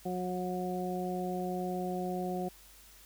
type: harmonic tone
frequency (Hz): 181.8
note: F#3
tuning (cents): -30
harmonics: 1 / 2 / 3 / 4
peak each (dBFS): -36 / -37 / -42 / -38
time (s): 0.05-2.49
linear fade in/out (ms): 10
effects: added 50 Hz sine -60 dBFS peak until 3.05 s + white hiss -57 dBFS RMS until 3.05 s